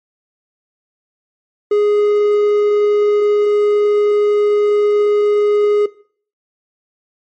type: tone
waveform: triangle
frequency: 415.3 Hz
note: G#4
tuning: in tune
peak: -8 dBFS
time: 1.71-5.86 s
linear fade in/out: 5 ms
effects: noise-tail reverb RT60 0.5 s tail -19 dB re dry + MP3 32 kbps